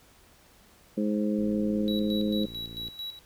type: harmonic tone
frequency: 105.2 Hz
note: G#2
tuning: 23 cents sharp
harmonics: 2 / 3 / 4 / 5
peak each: -26 / -31 / -36 / -34 dBFS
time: 0.97-2.46 s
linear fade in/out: 10 ms
type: click train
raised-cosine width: 3 ms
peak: -32 dBFS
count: 87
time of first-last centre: 1.39-2.886 s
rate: 57.5 Hz
type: tone with tremolo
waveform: triangle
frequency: 3900 Hz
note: B7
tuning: 23 cents flat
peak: -32 dBFS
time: 1.88-3.19 s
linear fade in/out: 0 ms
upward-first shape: square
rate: 4.5 Hz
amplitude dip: 70%
effects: pink hiss -58 dBFS RMS until 3.25 s